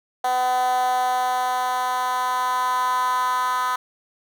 10% pulse tone with high-pass filter sweep, 252.1 Hz, B3, 36 cents sharp, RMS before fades -22 dBFS, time 0.24-3.76 s, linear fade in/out 5 ms, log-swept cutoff 710 to 1100 Hz, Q 5.4, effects none

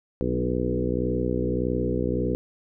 harmonic tone with a mistuned harmonic, 61.7 Hz, B1, 1 cent flat, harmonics 1 / 2 / 3 / 4 / 5 / 6 / 7 / 8, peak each -31 / -31 / -31 / -31 / -31 / -31 / -31 / -31 dBFS, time 0.21-2.35 s, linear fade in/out 0 ms, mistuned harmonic 4, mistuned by +19 cents, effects none

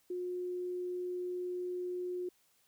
sine tone, 359.7 Hz, F#4, 49 cents flat, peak -35 dBFS, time 0.1-2.29 s, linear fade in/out 5 ms, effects white hiss -71 dBFS RMS until 2.67 s

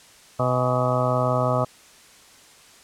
harmonic tone with a mistuned harmonic, 125.9 Hz, B2, 34 cents sharp, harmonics 1 / 2 / 3 / 4 / 5 / 6 / 7 / 8 / 9 / 10, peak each -24 / -30 / -35 / -28 / -24 / -34 / -31 / -34 / -29 / -29 dBFS, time 0.39-1.65 s, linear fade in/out 10 ms, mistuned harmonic 7, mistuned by -78 cents, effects white hiss -50 dBFS RMS until 2.83 s + low-pass 9000 Hz 12 dB/octave

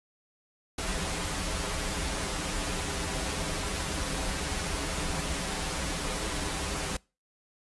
pink noise with comb filter, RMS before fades -32 dBFS, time 0.78-6.97 s, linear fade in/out 5 ms, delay 8.5 ms, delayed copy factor -0.75, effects noise-tail reverb RT60 0.3 s tail -25 dB re dry + resampled to 24000 Hz

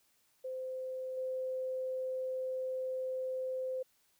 sine tone with level steps, 517 Hz, C5, 21 cents flat, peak -37 / -34 dBFS, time 0.44-3.83 s, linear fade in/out 10 ms, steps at 1.17 s, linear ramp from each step 5 ms, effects white hiss -72 dBFS RMS until 4.19 s

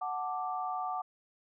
sine chord, D major, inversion first, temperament equal, 740 / 880 / 1174.7 Hz, F#5 / A5 / D6, 0 / 0 / 0 cents, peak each -35 / -40 / -37 dBFS, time 0.01-1.02 s, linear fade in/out 10 ms, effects none

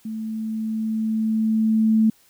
sine tone with level ramp, 220 Hz, A3, in tune, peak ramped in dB -27 to -13 dBFS, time 0.05-2.1 s, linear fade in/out 5 ms, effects white hiss -57 dBFS RMS until 2.29 s

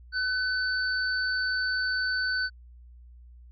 sine tone pair together, 1509 / 4518 Hz, F#6 / C#8, +34 / +32 cents, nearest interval octave + perfect fifth, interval 1898 cents, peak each -26 / -32 dBFS, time 0.12-2.5 s, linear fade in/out 50 ms, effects added 60 Hz sine -47 dBFS peak until 3.51 s

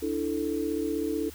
sine chord, D suspended second, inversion none, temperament equal, 293.7 / 329.6 / 440 Hz, D4 / E4 / A4, 0 / 0 / 0 cents, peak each -31 dBFS, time 0.02-1.3 s, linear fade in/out 10 ms, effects added 74 Hz sine -46 dBFS peak until 1.34 s + white hiss -48 dBFS RMS until 1.34 s

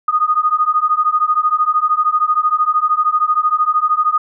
sine beating tone pair, 1231 / 1244 Hz, D#6 / D#6, -19 / -1 cents, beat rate 13 Hz, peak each -15 dBFS, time 0.08-4.18 s, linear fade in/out 5 ms, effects none

